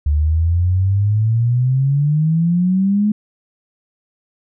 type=exponential sweep; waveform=sine; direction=up; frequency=72.2 to 213.6 Hz; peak=-12 dBFS; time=0.06-3.12 s; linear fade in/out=5 ms; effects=none